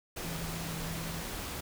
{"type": "tone in noise", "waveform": "sine", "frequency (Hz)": 164.81, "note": "E3", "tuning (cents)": 0, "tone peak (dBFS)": -38, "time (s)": [0.24, 1.22], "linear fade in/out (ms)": 10, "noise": "pink", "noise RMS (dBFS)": -39, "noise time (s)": [0.16, 1.61], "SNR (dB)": -2, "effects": []}